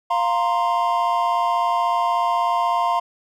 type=chord; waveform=triangle; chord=F suspended fourth; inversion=none; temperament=just; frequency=698.5 / 931.3 / 1047.7 Hz; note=F5 / Bb5 / C6; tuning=0 / -2 / +2 cents; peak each=-20 dBFS; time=0.1-3 s; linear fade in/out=10 ms; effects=none